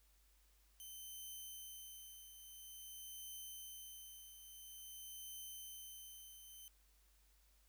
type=tone with tremolo; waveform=5% pulse; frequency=3075 Hz; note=G7; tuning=34 cents flat; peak=-40 dBFS; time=0.8-6.68 s; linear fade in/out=0 ms; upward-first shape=triangle; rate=0.49 Hz; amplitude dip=60%; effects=added 50 Hz sine -70 dBFS peak until 7.68 s + white hiss -75 dBFS RMS until 7.68 s